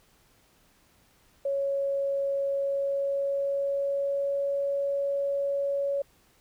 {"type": "tone with pitch glide", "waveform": "sine", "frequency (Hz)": [554.4, 559.9], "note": ["C#5", "C#5"], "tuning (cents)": [0, 17], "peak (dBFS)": -25, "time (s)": [1.45, 6.02], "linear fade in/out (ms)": 5, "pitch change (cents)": 17, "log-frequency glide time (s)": [2.5, 4.51], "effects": ["pink hiss -63 dBFS RMS until 6.4 s"]}